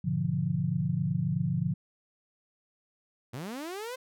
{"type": "chord", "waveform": "sine", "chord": "G# diminished seventh", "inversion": "none", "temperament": "equal", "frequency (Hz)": [103.83, 123.47, 146.83, 174.61], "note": ["G#2", "B2", "D3", "F3"], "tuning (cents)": [0, 0, 0, 0], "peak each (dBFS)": [-36, -34, -30, -30], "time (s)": [0.04, 1.74], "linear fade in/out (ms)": 10}
{"type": "linear sweep", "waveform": "sawtooth", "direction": "up", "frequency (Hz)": [108.1, 524], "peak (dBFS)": -32, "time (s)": [3.33, 3.96], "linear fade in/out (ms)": 10}
{"effects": []}